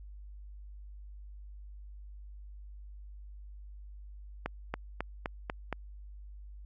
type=accelerating click train; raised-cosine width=0.5 ms; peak=-18 dBFS; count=6; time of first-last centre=4.46-5.727 s; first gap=280 ms; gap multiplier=0.95; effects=added 50 Hz sine -45 dBFS peak until 6.65 s + AAC 48 kbps